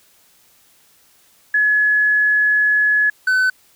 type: tone pair in turn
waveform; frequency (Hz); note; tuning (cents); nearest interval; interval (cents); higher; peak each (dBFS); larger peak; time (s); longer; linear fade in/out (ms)
sine / triangle; 1698 / 1512.7; G#6 / F#6; +38 / +38; major second; 200; first; -12 / -11; second; 1.54-3.1 / 3.27-3.5; first; 5
effects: white hiss -54 dBFS RMS until 3.75 s